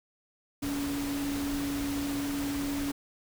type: tone in noise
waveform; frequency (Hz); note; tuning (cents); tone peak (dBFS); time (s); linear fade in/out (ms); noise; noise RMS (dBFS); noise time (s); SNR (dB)
sine; 283; C#4; +36; -30; 0.62-2.92; 10; pink; -38; 0.62-2.92; +5
effects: none